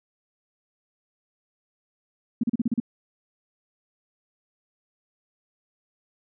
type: tone bursts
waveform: sine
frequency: 233.1 Hz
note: A#3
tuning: in tune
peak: -19 dBFS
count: 7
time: 2.41-2.801 s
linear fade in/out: 5 ms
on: 25 ms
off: 36 ms
effects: none